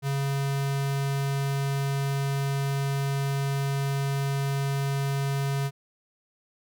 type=tone with notch filter; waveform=square; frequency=138.59 Hz; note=C#3; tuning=in tune; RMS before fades=-27 dBFS; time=0.02-5.71 s; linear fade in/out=50 ms; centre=310 Hz; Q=1.8; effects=none